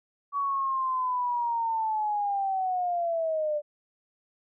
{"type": "linear sweep", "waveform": "sine", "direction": "down", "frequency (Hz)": [1135, 587.3], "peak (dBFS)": -25, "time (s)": [0.32, 3.62], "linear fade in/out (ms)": 50, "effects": []}